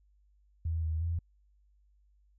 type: tone with pitch steps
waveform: sine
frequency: 81.6 / 79.6 / 84 Hz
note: E2 / D#2 / E2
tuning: -17 / +40 / +33 cents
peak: -29 dBFS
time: 0.65-1.19 s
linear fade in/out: 5 ms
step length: 180 ms
effects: added 50 Hz sine -63 dBFS peak until 2.38 s